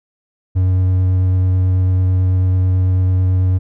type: tone with vibrato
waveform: triangle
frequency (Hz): 92.5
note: F#2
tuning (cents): 0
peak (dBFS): -9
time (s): 0.55-3.59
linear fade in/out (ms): 20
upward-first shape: triangle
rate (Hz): 9.1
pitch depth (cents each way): 11
effects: none